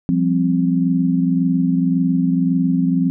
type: chord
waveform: sine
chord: F suspended second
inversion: none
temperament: just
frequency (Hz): 174.61 / 196.44 / 261.9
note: F3 / G3 / C4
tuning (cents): 0 / +4 / +2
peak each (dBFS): -17 / -23 / -17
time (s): 0.09-3.1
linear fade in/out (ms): 0
effects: none